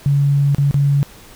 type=tone with dropouts; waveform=sine; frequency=141.4 Hz; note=C#3; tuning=35 cents sharp; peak=-11 dBFS; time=0.06-1.03 s; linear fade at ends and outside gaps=0 ms; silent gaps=0.547-0.583 / 0.711-0.743 s; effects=pink hiss -42 dBFS RMS until 1.35 s